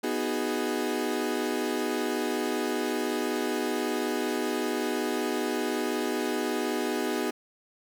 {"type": "chord", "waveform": "35% pulse", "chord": "G# minor seventh", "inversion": "first", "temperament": "equal", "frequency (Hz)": [246.9, 311.1, 370, 415.3], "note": ["B3", "D#4", "F#4", "G#4"], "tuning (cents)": [0, 0, 0, 0], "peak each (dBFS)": -31, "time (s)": [0.03, 7.31], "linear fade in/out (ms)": 10, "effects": []}